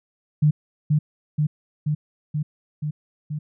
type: tone with echo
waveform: sine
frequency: 150.4 Hz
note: D3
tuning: 42 cents sharp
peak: -13 dBFS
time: 0.42-0.51 s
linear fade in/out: 10 ms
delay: 480 ms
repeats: 6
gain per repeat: -2 dB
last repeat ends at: 3.39 s
effects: none